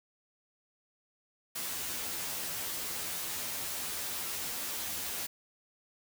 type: noise with comb filter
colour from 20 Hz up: white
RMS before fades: -37 dBFS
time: 1.55-5.27 s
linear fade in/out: 10 ms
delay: 12 ms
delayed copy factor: +0.9
effects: none